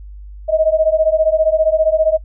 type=beating tone pair; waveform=sine; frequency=624 / 639 Hz; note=D#5 / D#5; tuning=+5 / +46 cents; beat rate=15 Hz; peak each=-14 dBFS; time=0.48-2.18 s; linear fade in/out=20 ms; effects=noise-tail reverb RT60 0.1 s tail -23 dB re dry + added 50 Hz sine -31 dBFS peak until 2.24 s